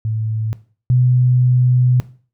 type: tone pair in turn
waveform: sine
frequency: 110 / 125.3 Hz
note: A2 / B2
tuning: 0 / +25 cents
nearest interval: major second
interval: 225 cents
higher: second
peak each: -17 / -10 dBFS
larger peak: second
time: 0.05-0.53 / 0.9-2 s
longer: second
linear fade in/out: 0 ms
effects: noise-tail reverb RT60 0.4 s tail -17 dB re dry